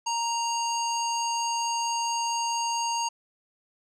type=tone with low-pass filter; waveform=square; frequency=932.3 Hz; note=A#5; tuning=in tune; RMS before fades=-28 dBFS; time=0.06-3.09 s; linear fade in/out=10 ms; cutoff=6400 Hz; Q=3.4; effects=none